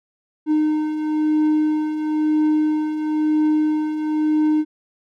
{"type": "beating tone pair", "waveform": "triangle", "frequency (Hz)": [305.9, 306.9], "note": ["D#4", "D#4"], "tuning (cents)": [-29, -24], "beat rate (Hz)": 1, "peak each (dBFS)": [-23, -15], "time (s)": [0.46, 4.65], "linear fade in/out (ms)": 50, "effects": []}